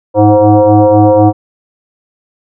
sine tone with frequency modulation, 103 Hz, G#2, 14 cents flat, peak -3 dBFS, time 0.14-1.33 s, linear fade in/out 50 ms, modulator 210 Hz, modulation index 3.2, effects none

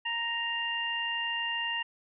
harmonic tone, 932.3 Hz, A#5, in tune, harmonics 1 / 2 / 3, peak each -37 / -34 / -32 dBFS, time 0.05-1.83 s, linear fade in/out 10 ms, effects none

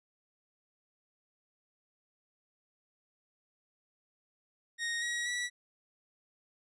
sawtooth tone with pitch steps, 1864.7 / 1905 / 1946.1 Hz, A#6 / A#6 / B6, 0 / +37 / -26 cents, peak -29 dBFS, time 4.78-5.5 s, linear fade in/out 50 ms, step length 240 ms, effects resampled to 22050 Hz

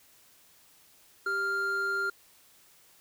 triangle tone pair together, 392 / 1397 Hz, G4 / F6, 0 / 0 cents, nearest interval octave + minor seventh, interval 2200 cents, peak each -35 / -26 dBFS, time 1.26-2.1 s, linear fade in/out 5 ms, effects white hiss -60 dBFS RMS until 3 s

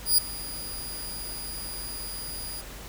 10% pulse tone with ADSR envelope, 4869 Hz, D#8, 38 cents flat, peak -9 dBFS, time 0.05-2.62 s, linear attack 130 ms, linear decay 6 ms, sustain -19 dB, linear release 23 ms, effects added 50 Hz sine -43 dBFS peak until 2.88 s + pink hiss -43 dBFS RMS until 2.88 s

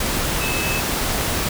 sine tone in noise, 2601 Hz, E7, 24 cents flat, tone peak -25 dBFS, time 0.41-0.8 s, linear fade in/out 5 ms, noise pink, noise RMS -22 dBFS, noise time 0-1.49 s, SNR -6 dB, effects none

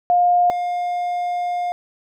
sine / triangle tone pair in turn, 709 / 709 Hz, F5 / F5, +26 / +26 cents, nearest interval unison, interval 0 cents, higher neither, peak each -12 / -18 dBFS, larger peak first, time 0.1-0.5 / 0.5-1.72 s, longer second, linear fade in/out 0 ms, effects none

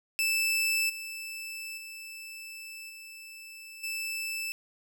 sawtooth tone with level steps, 2637 Hz, E7, in tune, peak -22 / -34 / -38 / -41 / -29 dBFS, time 0.19-4.52 s, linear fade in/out 0 ms, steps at 0.89 / 1.77 / 2.89 / 3.83 s, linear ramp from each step 10 ms, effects none

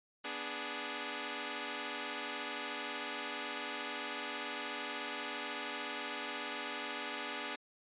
5% pulse chord, G# diminished, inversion first, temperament equal with one note detuned, 246.9 / 293.7 / 417 Hz, B3 / D4 / G#4, 0 / 0 / +7 cents, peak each -33 / -31 / -31 dBFS, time 0.24-7.56 s, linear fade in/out 10 ms, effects resampled to 8000 Hz

